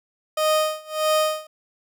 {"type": "tone with tremolo", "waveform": "30% pulse", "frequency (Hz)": 620, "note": "D#5", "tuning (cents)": -6, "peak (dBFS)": -14, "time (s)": [0.37, 1.47], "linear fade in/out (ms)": 5, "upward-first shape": "sine", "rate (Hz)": 1.6, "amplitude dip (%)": 95, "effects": []}